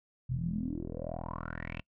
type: tone with low-pass filter sweep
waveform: 10% pulse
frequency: 41.2 Hz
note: E1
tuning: in tune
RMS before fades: -37 dBFS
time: 0.29-1.81 s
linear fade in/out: 10 ms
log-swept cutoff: 120 to 2800 Hz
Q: 7.8
effects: noise-tail reverb RT60 0.1 s tail -25 dB re dry